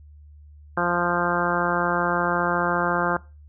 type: harmonic tone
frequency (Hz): 174.61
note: F3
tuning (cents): 0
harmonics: 1 / 2 / 3 / 4 / 5 / 6 / 7 / 8 / 9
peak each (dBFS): -29 / -29 / -29 / -29 / -29 / -29 / -29 / -29 / -29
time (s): 0.77-3.17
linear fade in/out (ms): 5
effects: noise-tail reverb RT60 0.3 s tail -21 dB re dry + added 74 Hz sine -44 dBFS peak until 3.48 s